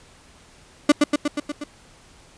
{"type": "tone with echo", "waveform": "35% pulse", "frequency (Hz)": 293.7, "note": "D4", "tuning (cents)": 0, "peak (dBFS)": -8, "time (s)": [0.89, 0.92], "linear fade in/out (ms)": 5, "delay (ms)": 120, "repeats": 6, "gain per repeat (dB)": -3, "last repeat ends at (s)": 1.64, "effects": ["pink hiss -51 dBFS RMS until 2.37 s", "resampled to 22050 Hz"]}